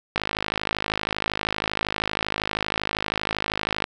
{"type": "click train", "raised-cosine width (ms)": 0.3, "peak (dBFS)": -7, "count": 195, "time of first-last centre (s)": [0.16, 3.841], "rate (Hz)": 52.7, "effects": []}